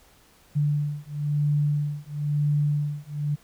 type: beating tone pair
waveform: sine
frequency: 146.5 / 147.5 Hz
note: D3 / D3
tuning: -4 / +8 cents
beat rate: 1 Hz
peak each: -25 dBFS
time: 0.55-3.36 s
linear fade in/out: 20 ms
effects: pink hiss -57 dBFS RMS until 3.43 s